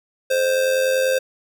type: tone with amplitude modulation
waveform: square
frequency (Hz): 523.3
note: C5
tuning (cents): 0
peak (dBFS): -15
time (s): 0.3-1.19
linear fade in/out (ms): 10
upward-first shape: sine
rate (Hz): 90.2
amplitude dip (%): 50
effects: none